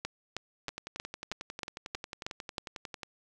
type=two click trains; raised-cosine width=0.2 ms; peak=-22 / -17 dBFS; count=27 / 9; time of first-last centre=0.69-3.032 / 0.05-2.582 s; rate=11.1 / 3.16 Hz; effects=none